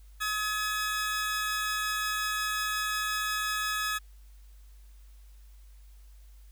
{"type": "tone pair together", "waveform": "sawtooth", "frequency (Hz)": [1270, 1695.2], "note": ["D#6", "G#6"], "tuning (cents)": [35, 35], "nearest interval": "perfect fourth", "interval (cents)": 500, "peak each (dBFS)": [-28, -28], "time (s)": [0.2, 3.99], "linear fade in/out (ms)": 20, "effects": ["added 50 Hz sine -49 dBFS peak until 6.51 s", "white hiss -66 dBFS RMS until 6.51 s"]}